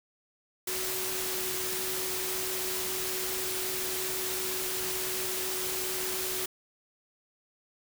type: tone in noise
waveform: sine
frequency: 372.9 Hz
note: F#4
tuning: 14 cents sharp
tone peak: -38 dBFS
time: 0.67-6.46 s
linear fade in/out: 5 ms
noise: white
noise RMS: -33 dBFS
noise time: 0.67-6.46 s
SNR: -8 dB
effects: none